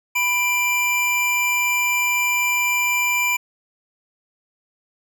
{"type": "tone pair together", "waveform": "square", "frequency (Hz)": [987.8, 2362], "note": ["B5", "D7"], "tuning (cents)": [0, 9], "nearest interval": "octave + minor third", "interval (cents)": 1509, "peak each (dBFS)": [-26, -19], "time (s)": [0.15, 3.37], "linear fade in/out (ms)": 10, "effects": []}